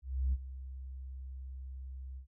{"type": "tone with ADSR envelope", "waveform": "sine", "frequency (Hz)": 65.5, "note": "C2", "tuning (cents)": 2, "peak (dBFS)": -25, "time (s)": [0.02, 2.27], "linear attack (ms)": 310, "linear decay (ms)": 38, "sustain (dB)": -16, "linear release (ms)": 99, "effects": ["tanh soft clip ceiling -25 dBFS"]}